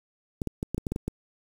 clicks, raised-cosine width 3 ms, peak -16 dBFS, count 9, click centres 0.418 / 0.473 / 0.629 / 0.746 / 0.78 / 0.868 / 0.92 / 0.961 / 1.08 s, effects 7-bit

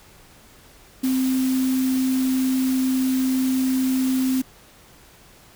sine tone in noise, 260 Hz, C4, 11 cents flat, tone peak -18 dBFS, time 1.03-4.42 s, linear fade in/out 10 ms, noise white, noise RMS -34 dBFS, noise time 1.03-4.42 s, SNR +13 dB, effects pink hiss -50 dBFS RMS until 5.55 s

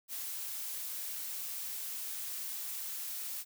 blue noise, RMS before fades -40 dBFS, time 0.08-3.45 s, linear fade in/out 50 ms, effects none

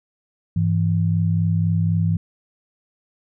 sine tone pair together, 101.2 / 165.17 Hz, G#2 / E3, -44 / +4 cents, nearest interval minor sixth, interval 848 cents, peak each -19 dBFS, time 0.56-2.17 s, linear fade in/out 5 ms, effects none

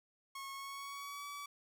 sawtooth tone with pitch glide, 1093 to 1144.7 Hz, C#6 to D6, -25 to -45 cents, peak -40 dBFS, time 0.35-1.46 s, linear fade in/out 5 ms, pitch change +80 cents, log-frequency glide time 0.53-1.26 s, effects 13-bit

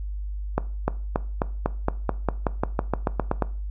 accelerating click train, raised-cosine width 1 ms, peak -7 dBFS, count 16, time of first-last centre 0.58-3.423 s, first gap 300 ms, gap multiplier 0.93, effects noise-tail reverb RT60 0.4 s tail -18 dB re dry + added 50 Hz sine -28 dBFS peak until 3.7 s

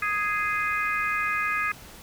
harmonic tone, 415.3 Hz, G#4, in tune, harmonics 3 / 4 / 5 / 6, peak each -28 / -29 / -30 / -31 dBFS, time 0.02-1.72 s, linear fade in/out 5 ms, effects pink hiss -46 dBFS RMS until 2.02 s

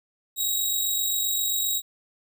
10% pulse tone with amplitude modulation, 3819 Hz, A#7, 41 cents sharp, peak -14 dBFS, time 0.36-1.82 s, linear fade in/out 50 ms, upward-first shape sine, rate 47.6 Hz, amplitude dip 35%, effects none

